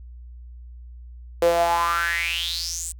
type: tone with high-pass filter sweep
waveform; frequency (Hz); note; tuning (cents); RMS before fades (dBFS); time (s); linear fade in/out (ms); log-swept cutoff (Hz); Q
sawtooth; 169.8; F3; -48; -23; 1.42-2.92; 2; 470 to 8400; 7.5
effects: added 60 Hz sine -38 dBFS peak until 2.99 s